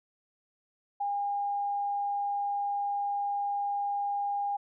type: tone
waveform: sine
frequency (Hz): 810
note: G#5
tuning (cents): -43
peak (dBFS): -28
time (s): 1-4.57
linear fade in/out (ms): 10
effects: none